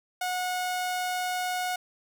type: tone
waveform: sawtooth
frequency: 729 Hz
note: F#5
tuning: 26 cents flat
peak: -24 dBFS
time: 0.21-1.76 s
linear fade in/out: 5 ms
effects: none